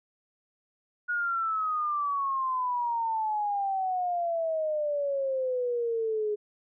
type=exponential sweep; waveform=sine; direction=down; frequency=1453 to 415.3 Hz; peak=-26 dBFS; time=1.08-6.36 s; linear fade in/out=20 ms; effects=none